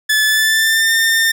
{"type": "tone with pitch glide", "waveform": "sawtooth", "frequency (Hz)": [1732, 1807.6], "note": ["A6", "A6"], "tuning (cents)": [-28, 46], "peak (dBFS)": -8, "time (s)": [0.09, 1.32], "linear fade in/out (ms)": 10, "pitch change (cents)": 74, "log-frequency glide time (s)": [0.25, 0.91], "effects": []}